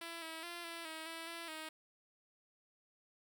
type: tone with pitch steps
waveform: 5% pulse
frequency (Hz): 334.8 / 323.2 / 344.6 / 335 / 318.6 / 328.7 / 335.5 / 314.7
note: E4 / E4 / F4 / E4 / D#4 / E4 / E4 / D#4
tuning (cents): +27 / -34 / -23 / +28 / +41 / -5 / +31 / +20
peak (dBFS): -33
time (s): 0.01-1.69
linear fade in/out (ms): 5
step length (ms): 210
effects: none